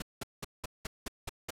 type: noise bursts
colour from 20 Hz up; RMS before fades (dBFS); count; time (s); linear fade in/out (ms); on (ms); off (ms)
pink; -37; 8; 0-1.506; 5; 22; 190
effects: low-pass 12000 Hz 12 dB/octave